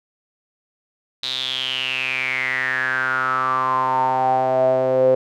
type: tone with band-pass filter sweep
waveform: sawtooth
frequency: 130 Hz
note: C3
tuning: 11 cents flat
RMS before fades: -20 dBFS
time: 1.23-5.15 s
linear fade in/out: 5 ms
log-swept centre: 3900 to 500 Hz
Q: 9.6
effects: none